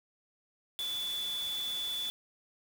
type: tone in noise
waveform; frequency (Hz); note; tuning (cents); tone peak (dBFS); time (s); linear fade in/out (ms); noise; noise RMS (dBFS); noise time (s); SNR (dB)
sine; 3462; A7; -29; -33; 0.79-2.1; 0; white; -45; 0.79-2.1; +9
effects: none